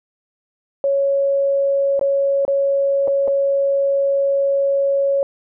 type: tone with dropouts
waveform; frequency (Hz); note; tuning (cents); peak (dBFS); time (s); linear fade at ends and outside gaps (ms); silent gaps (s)
sine; 554.4; C#5; 0; -14; 0.84-5.23; 1; 1.994-2.012 / 2.451-2.479 / 3.075-3.08 / 3.276-3.28
effects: none